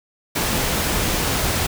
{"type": "noise", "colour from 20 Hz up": "pink", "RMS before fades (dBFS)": -21, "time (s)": [0.35, 1.67], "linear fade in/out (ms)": 10, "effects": []}